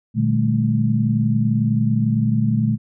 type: tone cluster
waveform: sine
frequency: 118.3 / 149.4 / 196.7 / 216.3 Hz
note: A#2 / D3 / G3 / A3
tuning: +26 / +30 / +6 / -29 cents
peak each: -19 / -23 / -26 / -19 dBFS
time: 0.14-2.78 s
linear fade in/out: 50 ms
effects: none